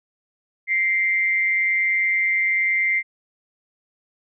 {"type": "tone with amplitude modulation", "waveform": "sine", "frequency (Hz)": 2093, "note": "C7", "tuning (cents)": 0, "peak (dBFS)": -15, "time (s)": [0.67, 3.03], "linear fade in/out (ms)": 50, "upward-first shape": "sine", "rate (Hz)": 191, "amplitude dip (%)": 50, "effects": []}